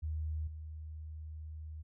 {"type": "tone with level steps", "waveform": "sine", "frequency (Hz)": 77.78, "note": "D#2", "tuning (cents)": 0, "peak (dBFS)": [-34, -42], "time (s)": [0.02, 1.83], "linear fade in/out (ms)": 20, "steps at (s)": 0.47, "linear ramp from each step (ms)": 5, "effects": []}